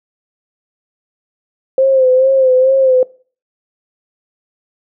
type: tone with vibrato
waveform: sine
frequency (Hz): 523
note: C5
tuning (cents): -1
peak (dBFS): -7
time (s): 1.78-3.03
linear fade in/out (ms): 2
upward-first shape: sine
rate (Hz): 2.3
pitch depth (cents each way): 49
effects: noise-tail reverb RT60 0.4 s tail -21 dB re dry